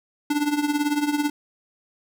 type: tone with tremolo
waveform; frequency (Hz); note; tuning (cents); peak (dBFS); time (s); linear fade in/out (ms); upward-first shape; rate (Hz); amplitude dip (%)
square; 293.7; D4; 0; -18; 0.3-1.3; 5; triangle; 18; 80
effects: none